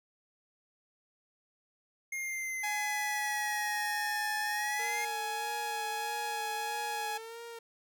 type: linear two-way sweep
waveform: square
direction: down then up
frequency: 2136 to 1759 to 2136 Hz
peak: -35 dBFS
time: 2.12-5.05 s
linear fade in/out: 5 ms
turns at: 4.39 s
type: tone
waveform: sawtooth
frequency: 838 Hz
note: G#5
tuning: 15 cents sharp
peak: -30 dBFS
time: 2.63-7.18 s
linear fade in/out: 10 ms
type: tone with vibrato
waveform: sawtooth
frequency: 456.5 Hz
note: A#4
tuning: 36 cents flat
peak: -39 dBFS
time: 4.79-7.59 s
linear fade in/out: 5 ms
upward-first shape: sine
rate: 1.6 Hz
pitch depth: 43 cents each way
effects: none